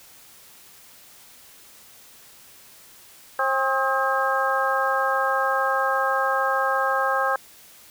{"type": "harmonic tone with a mistuned harmonic", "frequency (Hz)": 267.5, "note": "C4", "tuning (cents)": 38, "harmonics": [2, 3, 4, 5, 6], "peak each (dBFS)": [-26, -26, -26, -26, -26], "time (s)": [3.39, 7.36], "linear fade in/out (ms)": 2, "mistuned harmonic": 5, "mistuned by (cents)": -78, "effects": ["white hiss -49 dBFS RMS until 7.9 s"]}